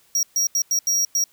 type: tone bursts at uneven times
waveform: square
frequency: 5670 Hz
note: F8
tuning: 25 cents sharp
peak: -18 dBFS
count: 6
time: 0.15-0.23 / 0.36-0.47 / 0.55-0.62 / 0.71-0.79 / 0.87-1.05 / 1.15-1.24 s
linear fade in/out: 2 ms
effects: white hiss -58 dBFS RMS until 1.32 s